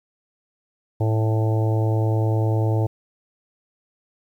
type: harmonic tone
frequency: 110 Hz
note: A2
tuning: in tune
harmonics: 1 / 3 / 4 / 5 / 6 / 7 / 8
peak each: -18 / -28 / -30 / -32 / -34 / -35 / -36 dBFS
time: 1-2.87 s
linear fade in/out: 10 ms
effects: 9-bit